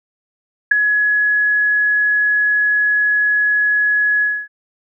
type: tone with ADSR envelope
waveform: sine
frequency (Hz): 1686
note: G#6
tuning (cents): +26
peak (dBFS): -3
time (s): 0.71-4.48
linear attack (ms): 8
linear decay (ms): 6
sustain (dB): -9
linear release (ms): 260
effects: none